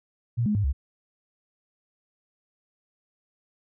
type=tone with pitch steps; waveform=sine; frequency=118.3 / 209.8 / 102.9 / 67.9 Hz; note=A#2 / G#3 / G#2 / C#2; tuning=+26 / +18 / -16 / -35 cents; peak=-21 dBFS; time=0.37-0.73 s; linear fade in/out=20 ms; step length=90 ms; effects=none